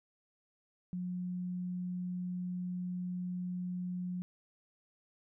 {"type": "tone", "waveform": "sine", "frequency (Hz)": 180, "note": "F#3", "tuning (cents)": -47, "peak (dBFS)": -35, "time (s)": [0.93, 4.22], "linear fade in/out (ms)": 0, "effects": []}